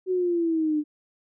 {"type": "exponential sweep", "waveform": "sine", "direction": "down", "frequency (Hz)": [375.3, 296.3], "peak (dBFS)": -21, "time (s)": [0.06, 0.84], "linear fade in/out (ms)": 50, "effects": []}